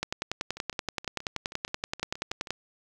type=two click trains; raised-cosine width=0.2 ms; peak=-24 / -12 dBFS; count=13 / 27; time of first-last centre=0.57-2.472 / 0.03-2.506 s; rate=6.31 / 10.5 Hz; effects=9-bit